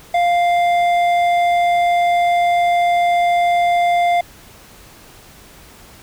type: tone with hard clipping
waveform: triangle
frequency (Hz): 698.5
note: F5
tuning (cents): 0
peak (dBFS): -14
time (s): 0.14-4.21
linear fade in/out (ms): 5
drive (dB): 12
effects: pink hiss -43 dBFS RMS until 6.02 s